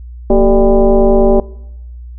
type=tone with frequency modulation; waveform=sine; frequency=180 Hz; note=F#3; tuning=47 cents flat; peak=-5 dBFS; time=0.3-1.4 s; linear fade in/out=2 ms; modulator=205 Hz; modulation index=2.3; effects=noise-tail reverb RT60 0.9 s tail -22 dB re dry + added 60 Hz sine -27 dBFS peak until 2.18 s